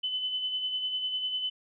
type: tone with tremolo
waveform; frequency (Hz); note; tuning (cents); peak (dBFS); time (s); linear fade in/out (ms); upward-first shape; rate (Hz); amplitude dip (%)
sine; 3021; F#7; +35; -27; 0.03-1.5; 10; sine; 10; 45
effects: none